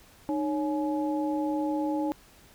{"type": "tone cluster", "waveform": "sine", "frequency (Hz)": [305.1, 557, 846], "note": ["D#4", "C#5", "G#5"], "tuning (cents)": [-34, 8, 32], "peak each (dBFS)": [-27, -34, -34], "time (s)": [0.29, 2.12], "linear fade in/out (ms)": 0, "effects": ["pink hiss -56 dBFS RMS until 2.54 s"]}